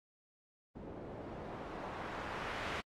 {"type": "noise with low-pass filter sweep", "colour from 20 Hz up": "white", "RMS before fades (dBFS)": -44, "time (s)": [0.75, 2.81], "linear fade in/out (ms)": 10, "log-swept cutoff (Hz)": [390, 2000], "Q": 0.92, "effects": ["AAC 48 kbps"]}